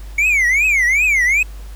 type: tone with vibrato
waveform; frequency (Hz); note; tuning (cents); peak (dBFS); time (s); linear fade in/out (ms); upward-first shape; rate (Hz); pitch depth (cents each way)
triangle; 2211; C#7; -5; -10; 0.18-1.43; 5; triangle; 2.6; 280
effects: added 50 Hz sine -29 dBFS peak until 1.75 s + pink hiss -45 dBFS RMS until 1.75 s